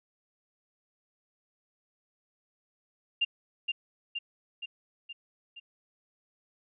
sine tone with echo, 2794 Hz, F7, in tune, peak -23 dBFS, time 3.21-3.25 s, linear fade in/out 10 ms, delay 470 ms, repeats 5, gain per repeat -4 dB, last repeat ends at 5.6 s, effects none

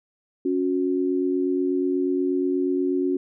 sine tone pair together, 277.2 / 365.5 Hz, C#4 / F#4, 0 / -21 cents, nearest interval perfect fourth, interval 479 cents, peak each -23 dBFS, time 0.45-3.17 s, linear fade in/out 5 ms, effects none

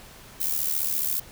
violet noise with amplitude modulation, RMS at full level -23 dBFS, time 0.4-1.2 s, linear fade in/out 10 ms, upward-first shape sine, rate 74.6 Hz, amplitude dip 75%, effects pink hiss -47 dBFS RMS until 1.31 s

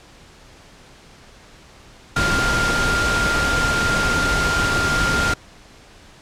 sine tone in noise, 1400 Hz, F6, 4 cents sharp, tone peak -19 dBFS, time 2.16-5.34 s, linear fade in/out 5 ms, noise pink, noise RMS -21 dBFS, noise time 2.16-5.34 s, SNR -1 dB, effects pink hiss -46 dBFS RMS until 6.21 s + low-pass 7000 Hz 12 dB/octave

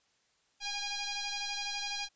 sine tone with frequency modulation, 821 Hz, G#5, 20 cents flat, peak -34 dBFS, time 0.6-2.09 s, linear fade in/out 50 ms, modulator 815 Hz, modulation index 6.2, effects white hiss -72 dBFS RMS until 2.15 s + resampled to 16000 Hz

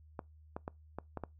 clicks, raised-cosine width 1 ms, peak -25 dBFS, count 6, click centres 0.192 / 0.565 / 0.679 / 0.986 / 1.173 / 1.237 s, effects noise-tail reverb RT60 0.2 s tail -24 dB re dry + added 77 Hz sine -56 dBFS peak until 1.39 s

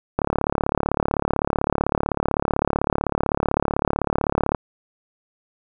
click train, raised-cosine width 1 ms, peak -5 dBFS, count 157, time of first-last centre 0.19-4.548 s, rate 35.8 Hz, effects none

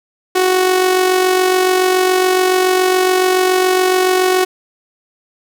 sawtooth tone with amplitude modulation, 370 Hz, F#4, in tune, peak -5 dBFS, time 0.35-4.45 s, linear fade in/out 10 ms, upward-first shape sine, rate 47.1 Hz, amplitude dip 45%, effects none

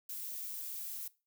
violet noise, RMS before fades -42 dBFS, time 0.09-1.08 s, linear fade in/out 5 ms, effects noise-tail reverb RT60 0.3 s tail -20 dB re dry

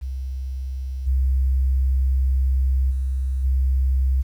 sine tone with level steps, 65.5 Hz, C2, 2 cents sharp, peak -25 / -16 / -20 / -16 dBFS, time 0.01-4.23 s, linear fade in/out 20 ms, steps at 1.06 / 2.9 / 3.43 s, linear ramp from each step 20 ms, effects 9-bit

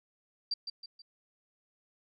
sine tone with echo, 4699 Hz, D8, in tune, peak -29 dBFS, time 0.51-0.54 s, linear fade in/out 5 ms, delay 160 ms, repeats 3, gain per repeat -7 dB, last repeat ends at 1.02 s, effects none

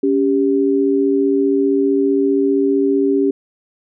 sine tone pair together, 279.4 / 394.7 Hz, C#4 / G4, +14 / +12 cents, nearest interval tritone, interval 598 cents, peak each -15 dBFS, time 0.03-3.31 s, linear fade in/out 5 ms, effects none

